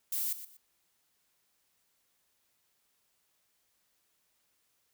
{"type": "noise with echo", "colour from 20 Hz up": "violet", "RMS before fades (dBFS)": -33, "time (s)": [0.12, 0.33], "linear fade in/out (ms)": 5, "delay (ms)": 120, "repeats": 2, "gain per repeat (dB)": -12, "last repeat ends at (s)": 0.57, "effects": ["white hiss -75 dBFS RMS until 4.93 s"]}